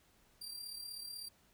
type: tone with amplitude modulation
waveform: sawtooth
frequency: 4724 Hz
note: D8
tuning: 9 cents sharp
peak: -39 dBFS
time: 0.41-1.29 s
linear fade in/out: 10 ms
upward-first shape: sine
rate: 36.1 Hz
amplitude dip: 55%
effects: pink hiss -69 dBFS RMS until 1.53 s